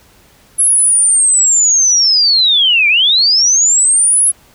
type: linear two-way sweep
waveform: sine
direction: down then up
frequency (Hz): 10900 to 2297 to 10900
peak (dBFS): -7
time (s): 0.58-4.32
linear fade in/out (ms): 20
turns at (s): 2.88
effects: pink hiss -47 dBFS RMS until 4.54 s